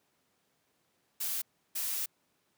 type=noise bursts at uneven times; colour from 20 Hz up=blue; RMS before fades=-34 dBFS; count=2; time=1.2-1.42 / 1.75-2.06 s; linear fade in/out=10 ms; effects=pink hiss -74 dBFS RMS until 2.57 s + high-pass 150 Hz 12 dB/octave